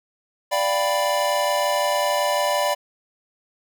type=chord; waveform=square; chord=G dominant seventh; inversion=second; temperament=equal; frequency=587.3 / 698.5 / 784 / 987.8 Hz; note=D5 / F5 / G5 / B5; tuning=0 / 0 / 0 / 0 cents; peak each=-23 / -28 / -29 / -25 dBFS; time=0.51-2.75 s; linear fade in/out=20 ms; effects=none